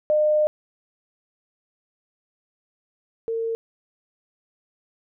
sine tone pair in turn, 607 / 454.7 Hz, D#5 / A#4, -43 / -43 cents, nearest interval perfect fourth, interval 500 cents, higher first, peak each -16 / -23 dBFS, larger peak first, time 0.1-0.47 / 3.28-3.55 s, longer first, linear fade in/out 0 ms, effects none

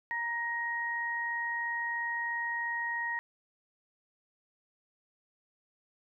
sine tone pair together, 937 / 1880 Hz, A#5 / A#6, +9 / +14 cents, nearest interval octave, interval 1205 cents, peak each -37 / -32 dBFS, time 0.11-3.19 s, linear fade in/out 0 ms, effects none

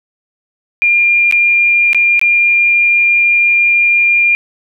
sine tone with dropouts, 2402 Hz, D7, 38 cents sharp, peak -7 dBFS, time 0.82-4.35 s, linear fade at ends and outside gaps 0 ms, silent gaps 1.312-1.324 / 1.931-1.947 / 2.194-2.214 s, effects none

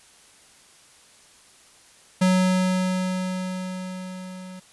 square tone with level ramp, 185 Hz, F#3, in tune, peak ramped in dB -16 to -38 dBFS, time 2.21-4.6 s, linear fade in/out 10 ms, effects white hiss -53 dBFS RMS until 4.72 s + resampled to 24000 Hz

